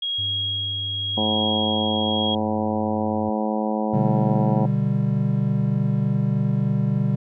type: tone with tremolo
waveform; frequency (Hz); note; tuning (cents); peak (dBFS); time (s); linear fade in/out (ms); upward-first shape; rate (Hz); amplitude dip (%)
sine; 3287; G#7; -19; -22; 0.02-2.35; 5; sine; 0.91; 30
type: tone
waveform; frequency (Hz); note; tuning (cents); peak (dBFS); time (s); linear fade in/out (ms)
triangle; 98; G2; 0; -29; 0.18-3.3; 10
type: harmonic tone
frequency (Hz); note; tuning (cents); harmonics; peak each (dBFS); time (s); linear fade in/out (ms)
107.7; A2; -37; 2 / 3 / 4 / 5 / 6 / 7 / 8 / 9; -24 / -30 / -32 / -28 / -34 / -29 / -35 / -34; 1.17-4.66; 5
type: chord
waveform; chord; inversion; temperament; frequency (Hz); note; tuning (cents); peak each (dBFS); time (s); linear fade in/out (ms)
triangle; G major; first; equal; 123.47 / 146.83 / 196; B2 / D3 / G3; 0 / 0 / 0; -21; 3.93-7.16; 10
effects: none